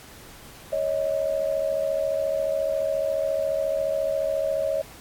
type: tone pair together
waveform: sine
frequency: 557 / 631.3 Hz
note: C#5 / D#5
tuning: +8 / +25 cents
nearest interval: major second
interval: 217 cents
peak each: -25 / -25 dBFS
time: 0.72-4.82 s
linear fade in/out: 10 ms
effects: pink hiss -46 dBFS RMS until 5 s + AAC 64 kbps